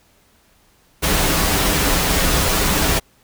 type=noise with comb filter; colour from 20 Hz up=pink; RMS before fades=-17 dBFS; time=1.02-3 s; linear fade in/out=20 ms; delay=8.5 ms; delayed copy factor=-0.5; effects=pink hiss -56 dBFS RMS until 3.23 s